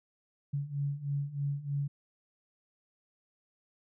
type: beating tone pair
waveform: sine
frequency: 140.1 / 143.3 Hz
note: C#3 / D3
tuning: +19 / -42 cents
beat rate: 3.2 Hz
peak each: -36 / -33 dBFS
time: 0.53-1.88 s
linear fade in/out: 10 ms
effects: none